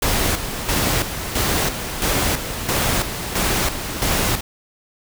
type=noise with tremolo; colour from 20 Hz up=pink; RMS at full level=-19 dBFS; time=0.02-4.41 s; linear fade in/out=5 ms; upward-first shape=square; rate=1.5 Hz; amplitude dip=60%; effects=none